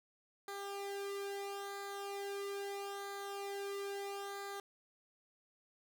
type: tone with flanger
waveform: sawtooth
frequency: 398.9 Hz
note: G4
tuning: 30 cents sharp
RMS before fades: -43 dBFS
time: 0.48-4.6 s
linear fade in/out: 2 ms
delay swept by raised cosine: 0.36 to 2.16 ms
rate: 0.38 Hz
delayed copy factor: -0.75
effects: none